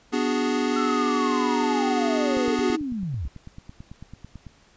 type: chord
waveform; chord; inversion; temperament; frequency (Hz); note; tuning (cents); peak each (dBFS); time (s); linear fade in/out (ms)
square; G# half-diminished seventh; first; equal; 246.9 / 293.7 / 370 / 415.3; B3 / D4 / F#4 / G#4; 0 / 0 / 0 / 0; -26 / -28 / -31 / -29; 0.12-2.77; 20
type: linear sweep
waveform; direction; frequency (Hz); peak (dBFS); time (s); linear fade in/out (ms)
sine; down; 1356 to 54; -26; 0.76-3.28; 5
type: click train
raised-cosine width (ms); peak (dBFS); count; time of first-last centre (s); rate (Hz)
5; -27; 20; 2.37-4.467; 9.06
effects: pink hiss -57 dBFS RMS until 4.76 s + resampled to 16000 Hz